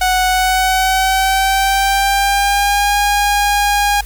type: tone with pitch glide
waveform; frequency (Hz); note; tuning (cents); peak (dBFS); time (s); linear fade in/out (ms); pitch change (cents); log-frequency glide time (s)
sawtooth; 740 to 816.4; F#5 to G#5; 0 to -30; -8; 0.01-4.01; 5; +170; 0.28-2.96
effects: added 50 Hz sine -26 dBFS peak until 4.05 s + white hiss -39 dBFS RMS until 4.05 s